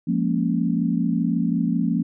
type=chord; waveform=sine; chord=Bb minor seventh; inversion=second; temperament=equal; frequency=174.61 / 207.7 / 233.1 / 277.2 Hz; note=F3 / Ab3 / Bb3 / Db4; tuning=0 / 0 / 0 / 0 cents; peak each=-23 / -27 / -23 / -26 dBFS; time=0.07-2.03 s; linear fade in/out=10 ms; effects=none